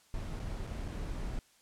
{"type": "noise with dropouts", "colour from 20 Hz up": "brown", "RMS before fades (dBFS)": -38, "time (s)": [0.14, 1.39], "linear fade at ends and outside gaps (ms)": 1, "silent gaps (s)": [[0.394, 0.399], [0.668, 0.672], [0.88, 0.884]], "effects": ["white hiss -65 dBFS RMS until 1.61 s", "low-pass 10000 Hz 12 dB/octave"]}